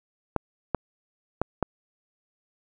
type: clicks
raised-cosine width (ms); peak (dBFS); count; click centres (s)
1; -9; 4; 0.363 / 0.747 / 1.416 / 1.627
effects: none